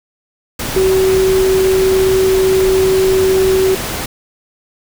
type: tone in noise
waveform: sine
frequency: 379 Hz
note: F#4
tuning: 42 cents sharp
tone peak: -9 dBFS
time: 0.76-3.75 s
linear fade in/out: 5 ms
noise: pink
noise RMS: -21 dBFS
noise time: 0.59-4.06 s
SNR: +9 dB
effects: none